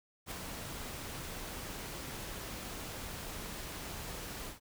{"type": "noise with ADSR envelope", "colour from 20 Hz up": "pink", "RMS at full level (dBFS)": -39, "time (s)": [0.26, 4.6], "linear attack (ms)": 55, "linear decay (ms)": 6, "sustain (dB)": -4, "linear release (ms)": 130, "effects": []}